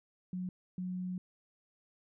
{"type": "tone bursts at uneven times", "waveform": "sine", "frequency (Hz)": 182.5, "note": "F#3", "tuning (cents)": -24, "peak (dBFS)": -35, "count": 2, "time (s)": [[0.33, 0.49], [0.78, 1.18]], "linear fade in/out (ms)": 2, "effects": []}